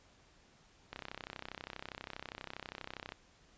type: click train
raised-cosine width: 0.3 ms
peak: -26 dBFS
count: 72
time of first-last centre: 0.93-3.121 s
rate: 32.4 Hz
effects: pink hiss -65 dBFS RMS until 3.57 s + resampled to 16000 Hz